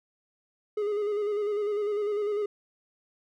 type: tone with vibrato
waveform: triangle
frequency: 415.3 Hz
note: G#4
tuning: in tune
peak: -24 dBFS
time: 0.77-2.46 s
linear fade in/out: 5 ms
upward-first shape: square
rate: 10 Hz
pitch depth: 33 cents each way
effects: none